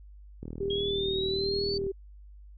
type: click train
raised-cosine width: 3 ms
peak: -25 dBFS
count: 58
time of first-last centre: 0.43-1.866 s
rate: 39.7 Hz
type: tone with vibrato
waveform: sine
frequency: 392 Hz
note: G4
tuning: in tune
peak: -28 dBFS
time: 0.6-1.92 s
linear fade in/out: 10 ms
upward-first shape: sine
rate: 1.2 Hz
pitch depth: 39 cents each way
type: exponential sweep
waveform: sine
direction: up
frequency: 3260 to 4581 Hz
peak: -31 dBFS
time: 0.7-1.78 s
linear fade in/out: 5 ms
effects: added 50 Hz sine -46 dBFS peak until 2.57 s + MP3 64 kbps